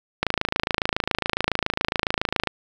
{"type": "click train", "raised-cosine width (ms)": 0.3, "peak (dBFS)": -4, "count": 62, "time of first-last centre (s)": [0.23, 2.473], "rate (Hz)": 27.2, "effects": ["7-bit"]}